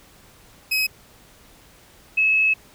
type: tone pair in turn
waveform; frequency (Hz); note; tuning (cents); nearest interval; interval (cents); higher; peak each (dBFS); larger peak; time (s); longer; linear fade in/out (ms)
30% pulse / sine; 2546 / 2586; D#7 / E7; +39 / -34; unison; 27; second; -16 / -15; second; 0.71-0.87 / 2.17-2.54; second; 10
effects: pink hiss -51 dBFS RMS until 2.74 s